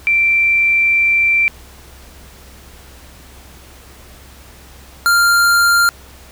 sine / square tone pair in turn, 2349 / 1394.1 Hz, D7 / F6, 0 / -3 cents, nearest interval major sixth, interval 903 cents, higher first, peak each -10 dBFS, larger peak neither, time 0.07-1.48 / 5.06-5.89 s, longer first, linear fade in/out 0 ms, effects added 66 Hz sine -41 dBFS peak until 6.31 s + pink hiss -42 dBFS RMS until 6.31 s

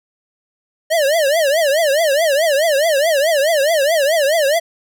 square tone with vibrato, 604 Hz, D5, 48 cents sharp, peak -13 dBFS, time 0.9-4.6 s, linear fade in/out 20 ms, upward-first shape triangle, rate 4.7 Hz, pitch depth 230 cents each way, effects none

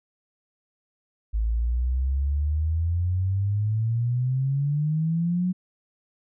sine exponential sweep, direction up, 53.2 to 185 Hz, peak -21 dBFS, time 1.33-5.53 s, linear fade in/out 20 ms, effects none

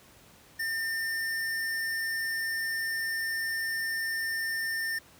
square tone, 1805 Hz, A6, 44 cents sharp, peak -30 dBFS, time 0.59-4.99 s, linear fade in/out 10 ms, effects pink hiss -56 dBFS RMS until 5.19 s + high-pass 60 Hz 12 dB/octave

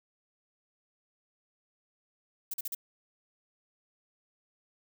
violet noise bursts, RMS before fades -35 dBFS, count 4, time 2.51-2.749 s, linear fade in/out 5 ms, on 29 ms, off 41 ms, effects none

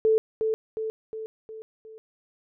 sine tone with echo, 440 Hz, A4, in tune, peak -17 dBFS, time 0.05-0.18 s, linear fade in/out 0 ms, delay 360 ms, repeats 5, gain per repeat -5 dB, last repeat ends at 1.98 s, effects none

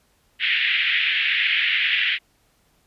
pink band-pass noise, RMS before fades -21 dBFS, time 0.39-2.19 s, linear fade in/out 50 ms, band 1800 to 3300 Hz, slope 48 dB/octave, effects pink hiss -63 dBFS RMS until 2.86 s + resampled to 32000 Hz

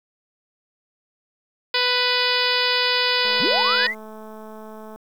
harmonic tone, 495.4 Hz, B4, 5 cents sharp, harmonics 1 / 2 / 3 / 4 / 5 / 6 / 7 / 8 / 9 / 10, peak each -27 / -27 / -27 / -27 / -27 / -27 / -27 / -27 / -27 / -27 dBFS, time 1.74-3.87 s, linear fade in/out 5 ms
click train, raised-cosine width 1 ms, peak -27 dBFS, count 372, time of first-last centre 3.25-4.96 s, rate 217 Hz
sine linear sweep, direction up, 95.4 to 2143 Hz, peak -21 dBFS, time 3.39-3.95 s, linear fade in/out 50 ms
effects 8-bit

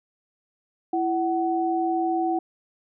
sine tone pair together, 333.6 / 748.9 Hz, E4 / F#5, +21 / +21 cents, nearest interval octave + major second, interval 1400 cents, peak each -24 dBFS, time 0.93-2.39 s, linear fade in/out 5 ms, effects none

